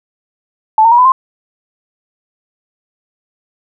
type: tone with pitch steps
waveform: sine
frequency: 873 / 914.3 / 957.5 / 1002.8 / 1050.2 Hz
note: A5 / A#5 / A#5 / B5 / C6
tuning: -14 / -34 / +46 / +26 / +6 cents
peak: -4 dBFS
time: 0.78-1.12 s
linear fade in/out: 2 ms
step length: 68 ms
effects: none